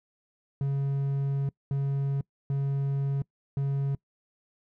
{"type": "tone bursts at uneven times", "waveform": "triangle", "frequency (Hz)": 138.59, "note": "C#3", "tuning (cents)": 0, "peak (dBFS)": -23, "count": 4, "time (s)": [[0.61, 1.49], [1.71, 2.21], [2.5, 3.22], [3.57, 3.95]], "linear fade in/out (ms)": 2, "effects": ["noise-tail reverb RT60 0.1 s tail -24 dB re dry"]}